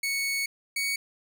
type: tone pair in turn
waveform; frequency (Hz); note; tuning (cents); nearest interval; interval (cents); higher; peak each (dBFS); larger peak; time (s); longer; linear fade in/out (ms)
sawtooth; 2217 / 2236; C#7 / C#7; 0 / +14; unison; 14; second; -23; neither; 0.03-0.46 / 0.76-0.96; first; 5
effects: none